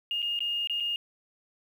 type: tone with dropouts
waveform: sine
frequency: 2838 Hz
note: F7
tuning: 27 cents sharp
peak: -27 dBFS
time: 0.11-0.96 s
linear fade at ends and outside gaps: 1 ms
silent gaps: 0.22-0.226 / 0.391-0.405 / 0.673-0.697 / 0.801-0.805 s
effects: 9-bit